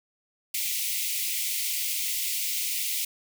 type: high-pass noise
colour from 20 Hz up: white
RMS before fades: -29 dBFS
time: 0.54-3.05 s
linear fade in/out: 5 ms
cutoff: 2000 Hz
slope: 96 dB/octave
effects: none